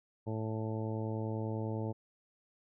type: harmonic tone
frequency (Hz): 110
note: A2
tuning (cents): 0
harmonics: 1 / 2 / 3 / 4 / 5 / 6 / 7 / 8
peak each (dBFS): -36 / -41 / -42 / -43 / -45 / -50 / -53 / -48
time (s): 0.26-1.93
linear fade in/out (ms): 20
effects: none